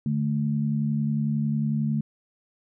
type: tone pair together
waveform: sine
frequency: 146.83 / 217.9 Hz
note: D3 / A3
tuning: 0 / -17 cents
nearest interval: perfect fifth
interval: 683 cents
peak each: -25 dBFS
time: 0.06-2.01 s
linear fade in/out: 2 ms
effects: none